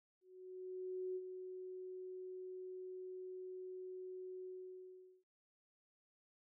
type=tone with ADSR envelope; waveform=sine; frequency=370 Hz; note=F#4; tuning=in tune; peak=-39 dBFS; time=0.21-5.24 s; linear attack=950 ms; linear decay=46 ms; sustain=-7 dB; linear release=780 ms; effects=none